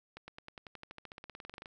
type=accelerating click train; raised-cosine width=0.3 ms; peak=-30 dBFS; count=23; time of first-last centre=0.17-1.658 s; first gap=110 ms; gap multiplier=0.95; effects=none